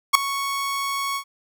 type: tone with ADSR envelope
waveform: sawtooth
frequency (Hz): 1108.7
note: C#6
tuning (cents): 0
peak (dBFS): -3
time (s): 0.13-1.24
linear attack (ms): 21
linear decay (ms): 3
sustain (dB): -17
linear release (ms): 81
effects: none